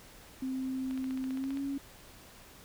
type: tone with pitch glide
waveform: sine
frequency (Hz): 261.6 to 277.2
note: C4 to C#4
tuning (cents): 0 to 0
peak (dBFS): -32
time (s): 0.42-1.78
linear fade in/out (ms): 5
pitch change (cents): +100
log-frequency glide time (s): 1.32-1.6
type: click train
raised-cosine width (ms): 0.3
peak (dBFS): -31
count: 11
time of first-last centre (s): 0.91-1.572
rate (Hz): 15.1
effects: pink hiss -54 dBFS RMS until 2.64 s